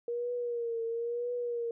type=tone with vibrato; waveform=sine; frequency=471.9 Hz; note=A#4; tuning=21 cents sharp; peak=-31 dBFS; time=0.08-1.71 s; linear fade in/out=2 ms; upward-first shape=triangle; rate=1 Hz; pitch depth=63 cents each way; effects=none